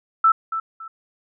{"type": "tone with echo", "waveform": "sine", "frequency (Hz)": 1323, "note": "E6", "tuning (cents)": 6, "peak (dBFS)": -11, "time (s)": [0.24, 0.32], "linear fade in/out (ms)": 5, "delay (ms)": 280, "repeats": 2, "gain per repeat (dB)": -11, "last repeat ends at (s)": 0.88, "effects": []}